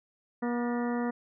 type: harmonic tone with a mistuned harmonic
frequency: 240 Hz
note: B3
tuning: 49 cents flat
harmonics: 1 / 2 / 3 / 4 / 5 / 6 / 7 / 8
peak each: -29 / -35 / -39 / -41 / -43 / -45 / -46 / -47 dBFS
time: 0.42-1.11 s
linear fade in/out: 10 ms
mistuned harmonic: 7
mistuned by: +91 cents
effects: none